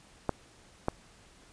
clicks, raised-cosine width 1 ms, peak -13 dBFS, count 2, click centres 0.293 / 0.884 s, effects pink hiss -58 dBFS RMS until 1.52 s + resampled to 22050 Hz

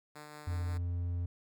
5% pulse tone with tremolo, 150 Hz, D3, 37 cents sharp, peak -35 dBFS, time 0.15-0.78 s, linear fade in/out 10 ms, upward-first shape sine, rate 5.6 Hz, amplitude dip 25%
triangle tone, 87.31 Hz, F2, in tune, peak -30 dBFS, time 0.47-1.26 s, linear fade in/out 5 ms
effects none

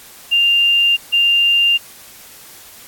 sine tone pair in turn, 2794 / 2794 Hz, F7 / F7, 0 / 0 cents, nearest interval unison, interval 0 cents, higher neither, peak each -10 dBFS, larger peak neither, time 0.31-0.97 / 1.12-1.78 s, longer neither, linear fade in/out 20 ms, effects white hiss -40 dBFS RMS until 2.87 s + AAC 64 kbps

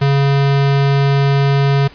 square tone, 139.3 Hz, C#3, 9 cents sharp, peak -11 dBFS, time 0.01-1.88 s, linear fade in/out 10 ms, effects pink hiss -41 dBFS RMS until 1.94 s + resampled to 11025 Hz

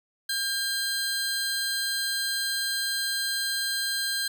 sawtooth tone pair together, 1600 / 4119 Hz, G6 / C8, +35 / -28 cents, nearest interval octave + major third, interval 1637 cents, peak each -26 / -26 dBFS, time 0.29-4.28 s, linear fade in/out 5 ms, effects none

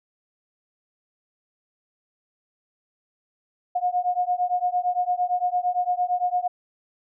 sine beating tone pair, 715 / 723.8 Hz, F5 / F#5, +41 / -38 cents, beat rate 8.8 Hz, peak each -24 dBFS, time 3.75-6.48 s, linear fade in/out 10 ms, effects none

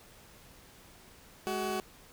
20% pulse tone pair together, 210.5 / 375.1 Hz, G#3 / F#4, +24 / +24 cents, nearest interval minor seventh, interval 1000 cents, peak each -32 / -28 dBFS, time 1.47-1.8 s, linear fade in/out 0 ms, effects pink hiss -56 dBFS RMS until 2.12 s

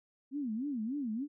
sine tone with vibrato, 250.9 Hz, B3, 28 cents sharp, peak -33 dBFS, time 0.31-1.28 s, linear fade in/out 50 ms, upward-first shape sine, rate 3.4 Hz, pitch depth 280 cents each way, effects none

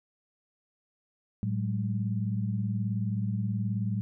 sine tone cluster, 111 / 187.5 / 206.3 Hz, A2 / F#3 / G#3, +16 / +23 / -11 cents, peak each -29 / -33 / -35 dBFS, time 1.43-4.01 s, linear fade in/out 0 ms, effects none

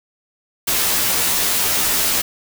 white noise with comb filter, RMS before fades -18 dBFS, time 0.67-2.22 s, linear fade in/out 10 ms, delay 14 ms, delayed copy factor -1, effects none

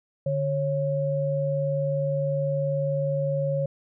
sine tone pair together, 146.83 / 548.6 Hz, D3 / C#5, 0 / -18 cents, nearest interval octave + major seventh, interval 2282 cents, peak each -26 / -25 dBFS, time 0.26-3.66 s, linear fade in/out 5 ms, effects none

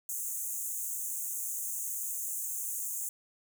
pink high-pass noise, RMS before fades -36 dBFS, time 0.09-3.09 s, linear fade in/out 2 ms, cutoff 6400 Hz, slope 96 dB/octave, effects none

